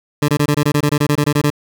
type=tone bursts; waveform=20% pulse; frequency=146.9 Hz; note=D3; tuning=1 cent sharp; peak=-7 dBFS; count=15; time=0.22-1.502 s; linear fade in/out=5 ms; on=64 ms; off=23 ms; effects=none